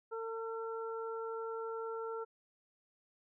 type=harmonic tone; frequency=451.9 Hz; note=A4; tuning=46 cents sharp; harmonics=1 / 2 / 3; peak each=-39 / -47 / -45 dBFS; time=0.11-2.25 s; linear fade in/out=20 ms; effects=none